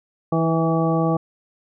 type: harmonic tone with a mistuned harmonic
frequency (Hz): 163.2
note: E3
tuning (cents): -17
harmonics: 1 / 2 / 3 / 4 / 5 / 7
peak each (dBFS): -20 / -23 / -25 / -26 / -27 / -28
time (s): 0.32-1.17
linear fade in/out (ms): 5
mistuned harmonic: 3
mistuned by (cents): +15
effects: none

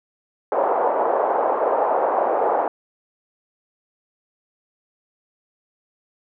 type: band-pass noise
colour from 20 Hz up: pink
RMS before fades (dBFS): -20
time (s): 0.52-2.68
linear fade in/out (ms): 2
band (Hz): 500 to 920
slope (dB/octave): 24
effects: none

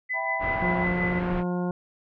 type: tone with tremolo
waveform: sine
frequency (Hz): 2009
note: B6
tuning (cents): +29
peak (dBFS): -25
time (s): 0.09-1.2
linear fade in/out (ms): 20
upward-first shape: sine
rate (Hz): 5.5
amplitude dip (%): 60
type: chord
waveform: sine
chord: E minor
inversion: none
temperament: equal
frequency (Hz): 659.3 / 784 / 987.8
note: E5 / G5 / B5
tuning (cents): 0 / 0 / 0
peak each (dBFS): -32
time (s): 0.13-0.87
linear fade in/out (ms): 50
type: low-pass noise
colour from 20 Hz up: pink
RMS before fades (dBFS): -33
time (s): 0.39-1.44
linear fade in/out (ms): 50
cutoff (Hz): 2300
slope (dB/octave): 24
type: harmonic tone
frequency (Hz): 178.2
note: F3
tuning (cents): +35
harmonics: 1 / 2 / 3 / 4 / 5 / 6 / 8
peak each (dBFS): -26 / -32 / -36 / -38 / -40 / -42 / -44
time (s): 0.62-1.71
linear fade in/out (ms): 2
effects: none

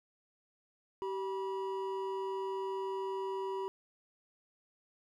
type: tone pair together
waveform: triangle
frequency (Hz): 385.7 / 971.9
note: G4 / B5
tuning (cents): -28 / -28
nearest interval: octave + major third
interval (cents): 1600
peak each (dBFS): -34 / -38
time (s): 1.02-3.68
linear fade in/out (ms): 0
effects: none

